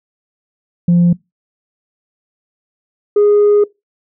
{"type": "tone pair in turn", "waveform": "sine", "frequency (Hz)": [173.8, 413.4], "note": ["F3", "G#4"], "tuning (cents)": [-8, -8], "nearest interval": "octave + minor third", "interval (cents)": 1500, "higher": "second", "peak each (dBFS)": -5, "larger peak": "neither", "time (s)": [[0.88, 1.13], [3.16, 3.64]], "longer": "second", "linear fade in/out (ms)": 5, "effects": ["noise-tail reverb RT60 0.2 s tail -23 dB re dry", "tanh soft clip ceiling -5 dBFS"]}